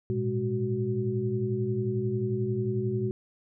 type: tone cluster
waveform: sine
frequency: 109.7 / 120.9 / 206.9 / 372.8 Hz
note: A2 / B2 / G#3 / F#4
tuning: -5 / -36 / -6 / +13 cents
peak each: -34 / -30 / -33 / -30 dBFS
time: 0.1-3.11 s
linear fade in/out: 0 ms
effects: none